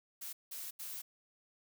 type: noise bursts at uneven times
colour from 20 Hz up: blue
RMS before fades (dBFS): -44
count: 3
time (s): 0.21-0.33 / 0.51-0.71 / 0.79-1.02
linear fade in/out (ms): 10
effects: none